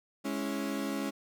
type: chord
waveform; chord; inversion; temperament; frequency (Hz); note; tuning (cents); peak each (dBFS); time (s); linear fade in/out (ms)
35% pulse; C# minor; second; equal; 207.7 / 277.2 / 329.6; G#3 / C#4 / E4; 0 / 0 / 0; -35 / -33 / -38; 0.24-1.11; 20
effects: none